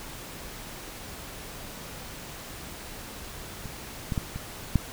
clicks, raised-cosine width 5 ms, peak -25 / -16 / -14 / -22 / -8 dBFS, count 5, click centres 3.657 / 4.122 / 4.178 / 4.36 / 4.757 s, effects pink hiss -41 dBFS RMS until 4.92 s

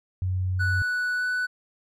sine tone, 92.5 Hz, F#2, in tune, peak -23 dBFS, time 0.22-0.82 s, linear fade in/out 0 ms
triangle tone with pitch glide, 1480 to 1490.3 Hz, F#6 to F#6, 0 to +12 cents, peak -22 dBFS, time 0.59-1.47 s, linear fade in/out 20 ms, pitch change +12 cents, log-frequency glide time 1.16-1.24 s
effects none

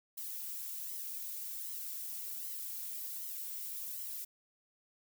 violet noise with flanger, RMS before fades -42 dBFS, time 0.17-4.25 s, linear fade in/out 10 ms, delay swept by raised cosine 0.97 to 2.77 ms, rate 1.3 Hz, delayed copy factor +0.7, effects none

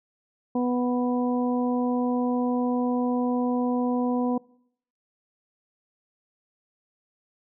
harmonic tone, 246.9 Hz, B3, in tune, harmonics 1 / 2 / 3 / 4, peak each -23 / -29 / -33 / -35 dBFS, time 0.55-4.38 s, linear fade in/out 5 ms, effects noise-tail reverb RT60 0.7 s tail -24 dB re dry

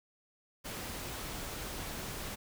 pink noise, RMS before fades -41 dBFS, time 0.64-2.36 s, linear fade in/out 20 ms, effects none

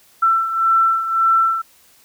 sine beating tone pair, 1339 / 1340.8 Hz, E6 / E6, +27 / +29 cents, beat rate 1.8 Hz, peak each -14 / -20 dBFS, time 0.22-1.62 s, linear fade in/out 10 ms, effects white hiss -52 dBFS RMS until 2.04 s

